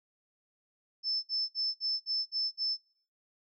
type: tone bursts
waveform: sine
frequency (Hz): 5274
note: E8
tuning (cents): 0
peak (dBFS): -29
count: 7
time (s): 1.03-2.772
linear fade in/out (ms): 50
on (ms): 200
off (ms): 57
effects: noise-tail reverb RT60 0.5 s tail -19 dB re dry